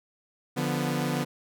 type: chord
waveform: sawtooth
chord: B diminished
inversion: first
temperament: equal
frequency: 146.83 / 174.61 / 246.9 Hz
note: D3 / F3 / B3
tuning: 0 / 0 / 0 cents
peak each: -26 / -28 / -26 dBFS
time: 0.56-1.25 s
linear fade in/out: 20 ms
effects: none